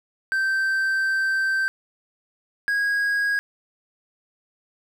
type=tone pair in turn; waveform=triangle; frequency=1558 / 1644.7 Hz; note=G6 / G#6; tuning=-11 / -17 cents; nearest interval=minor second; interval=94 cents; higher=second; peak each=-18 dBFS; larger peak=neither; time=0.32-1.68 / 2.68-3.39 s; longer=first; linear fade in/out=0 ms; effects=none